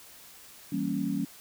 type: chord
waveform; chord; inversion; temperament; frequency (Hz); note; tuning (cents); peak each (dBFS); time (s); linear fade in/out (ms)
sine; E diminished seventh; none; equal; 164.81 / 196 / 233.1 / 277.2; E3 / G3 / Bb3 / Db4; 0 / 0 / 0 / 0; -36 / -32 / -34 / -31; 0.72-1.25; 5
effects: white hiss -51 dBFS RMS until 1.4 s